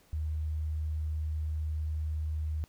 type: tone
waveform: sine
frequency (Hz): 77.4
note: D#2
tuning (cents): -9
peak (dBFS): -30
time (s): 0.13-2.64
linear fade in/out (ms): 0
effects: pink hiss -64 dBFS RMS until 2.68 s